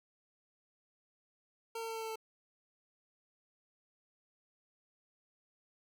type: tone with pitch steps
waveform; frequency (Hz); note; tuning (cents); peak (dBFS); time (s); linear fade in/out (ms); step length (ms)
25% pulse; 455.7 / 453.1 / 450.5 / 447.9 / 445.3 / 442.7; A#4 / A#4 / A4 / A4 / A4 / A4; -39 / -49 / +41 / +31 / +21 / +11; -35; 1.75-2.158; 5; 68
effects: none